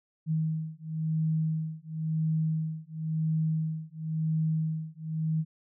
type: beating tone pair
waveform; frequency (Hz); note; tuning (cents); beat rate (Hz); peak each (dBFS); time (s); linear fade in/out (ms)
sine; 158 / 158.96; D#3 / D#3; +27 / +37; 0.96; -30; 0.26-5.45; 50
effects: none